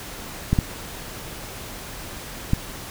clicks, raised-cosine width 5 ms, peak -5 dBFS, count 3, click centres 0.53 / 0.588 / 2.534 s, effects pink hiss -36 dBFS RMS until 2.9 s

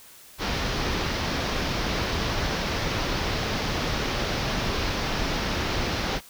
pink low-pass noise, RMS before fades -27 dBFS, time 0.38-6.21 s, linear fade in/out 50 ms, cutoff 5800 Hz, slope 48 dB/octave, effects white hiss -49 dBFS RMS until 6.29 s

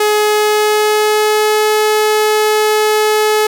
sawtooth tone with pitch glide, 422.2 to 427.8 Hz, G#4 to A4, +29 to -49 cents, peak -6 dBFS, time 0-3.47 s, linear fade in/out 5 ms, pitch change +22 cents, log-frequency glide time 0.17-1.7 s, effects 7-bit

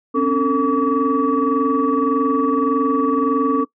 sine tone cluster, 262.1 / 283.8 / 450.7 / 1142 Hz, C4 / C#4 / A4 / D6, +3 / +41 / +42 / -49 cents, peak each -19 dBFS, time 0.14-3.65 s, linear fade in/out 20 ms, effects noise-tail reverb RT60 0.1 s tail -21 dB re dry + tanh soft clip ceiling -7 dBFS

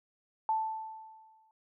sine tone with exponential decay, 880 Hz, A5, in tune, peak -25 dBFS, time 0.49-1.51 s, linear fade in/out 1 ms, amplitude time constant 220 ms, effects none

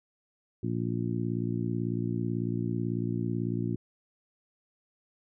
harmonic tone, 58.1 Hz, A#1, 5 cents flat, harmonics 2 / 3 / 4 / 5 / 6, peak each -32 / -34 / -35 / -36 / -37 dBFS, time 0.63-3.76 s, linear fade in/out 5 ms, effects none

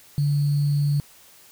sine tone with sample-and-hold, 144.6 Hz, D3, 27 cents flat, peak -18 dBFS, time 0.18-1 s, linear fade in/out 0 ms, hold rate 4410 Hz, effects white hiss -51 dBFS RMS until 1.51 s

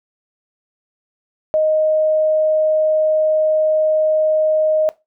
sine tone, 622.3 Hz, D#5, in tune, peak -12 dBFS, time 1.54-4.89 s, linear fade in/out 0 ms, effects noise-tail reverb RT60 0.2 s tail -18 dB re dry

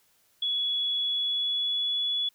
sine tone with pitch glide, 3382 to 3407 Hz, G#7 to G#7, +31 to +44 cents, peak -25 dBFS, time 0.42-2.29 s, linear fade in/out 5 ms, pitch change +13 cents, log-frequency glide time 0.97-2.04 s, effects white hiss -66 dBFS RMS until 2.34 s

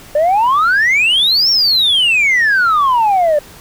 sine exponential two-way sweep, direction up then down, 576 to 5588 to 576 Hz, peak -7 dBFS, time 0.15-3.39 s, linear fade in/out 5 ms, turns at 1.5 s, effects tanh soft clip ceiling -7 dBFS + pink hiss -38 dBFS RMS until 3.6 s

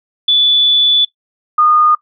sine tone pair in turn, 3465 / 1225.1 Hz, A7 / D#6, -27 / -27 cents, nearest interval octave + tritone, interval 1800 cents, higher first, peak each -7 dBFS, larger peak neither, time 0.28-1.05 / 1.58-1.95 s, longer first, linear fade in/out 5 ms, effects noise-tail reverb RT60 0.1 s tail -18 dB re dry

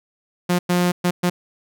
sawtooth tone bursts at uneven times, 177.5 Hz, F3, 28 cents sharp, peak -12 dBFS, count 4, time 0.49-0.59 / 0.69-0.92 / 1.04-1.11 / 1.23-1.3 s, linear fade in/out 10 ms, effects none

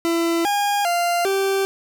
40% pulse tone with pitch steps, 335.3 / 815 / 695 / 389.8 Hz, E4 / G#5 / F5 / G4, +30 / -33 / -9 / -10 cents, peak -17 dBFS, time 0.05-1.65 s, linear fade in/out 0 ms, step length 400 ms, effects none

